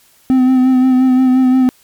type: tone with vibrato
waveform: triangle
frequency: 257.3 Hz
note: C4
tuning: 29 cents flat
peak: -5 dBFS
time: 0.3-1.69 s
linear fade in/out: 0 ms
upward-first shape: sine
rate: 5.7 Hz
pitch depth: 27 cents each way
effects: white hiss -50 dBFS RMS until 1.83 s + MP3 96 kbps